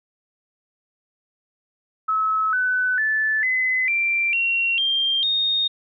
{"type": "tone with pitch steps", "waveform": "sine", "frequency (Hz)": [1293, 1502.5, 1746, 2029, 2358, 2740, 3184, 3700], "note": ["E6", "F#6", "A6", "B6", "D7", "F7", "G7", "A#7"], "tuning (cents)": [-34, 26, -14, 46, 6, -34, 26, -14], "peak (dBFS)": -18, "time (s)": [2.08, 5.68], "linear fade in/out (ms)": 10, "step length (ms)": 450, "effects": []}